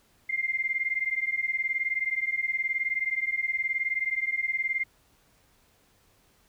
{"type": "beating tone pair", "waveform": "sine", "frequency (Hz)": [2093, 2112], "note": ["C7", "C7"], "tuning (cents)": [0, 16], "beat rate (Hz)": 19, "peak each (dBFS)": -29, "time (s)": [0.29, 4.84], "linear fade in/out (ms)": 10, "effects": ["pink hiss -64 dBFS RMS until 6.48 s"]}